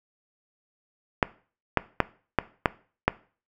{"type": "clicks", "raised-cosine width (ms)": 0.5, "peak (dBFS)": -3, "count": 6, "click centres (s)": [1.228, 1.773, 2.003, 2.387, 2.658, 3.08], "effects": ["noise-tail reverb RT60 0.4 s tail -19 dB re dry"]}